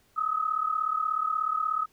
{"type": "tone pair together", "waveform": "sine", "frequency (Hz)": [1249, 1285.6], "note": ["D#6", "E6"], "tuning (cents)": [6, -44], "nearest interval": "minor second", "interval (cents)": 50, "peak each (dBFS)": -28, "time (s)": [0.16, 1.86], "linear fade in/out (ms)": 20, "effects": ["pink hiss -65 dBFS RMS until 1.92 s"]}